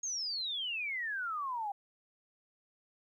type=exponential sweep; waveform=sine; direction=down; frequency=6645 to 784 Hz; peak=-34 dBFS; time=0.03-1.72 s; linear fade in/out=5 ms; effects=12-bit